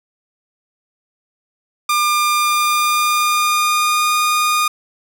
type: tone with pitch glide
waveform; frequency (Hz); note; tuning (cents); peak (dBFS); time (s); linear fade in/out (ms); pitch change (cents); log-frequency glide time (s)
sawtooth; 1200 to 1223.1; D6 to D#6; +37 to -30; -10; 1.89-4.68; 5; +33; 2.38-4.16
effects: none